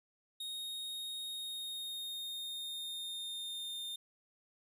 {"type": "tone with pitch glide", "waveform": "45% pulse", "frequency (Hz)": [3729, 3631], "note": ["A#7", "A#7"], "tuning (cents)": [0, -46], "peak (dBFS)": -39, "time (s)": [0.4, 3.96], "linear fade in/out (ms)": 5, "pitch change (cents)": -46, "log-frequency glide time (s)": [1.3, 3.85], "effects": []}